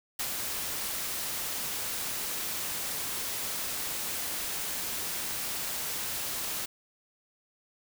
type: noise with ADSR envelope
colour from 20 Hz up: white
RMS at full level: -31 dBFS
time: 0.19-6.66 s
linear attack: 6 ms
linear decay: 59 ms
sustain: -3 dB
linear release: 10 ms
effects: none